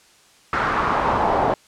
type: noise with band-pass filter sweep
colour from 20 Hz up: brown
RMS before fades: -20 dBFS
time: 0.53-1.54 s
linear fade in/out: 2 ms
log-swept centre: 1400 to 740 Hz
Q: 2.5
effects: white hiss -53 dBFS RMS until 1.67 s + low-pass 8000 Hz 12 dB/octave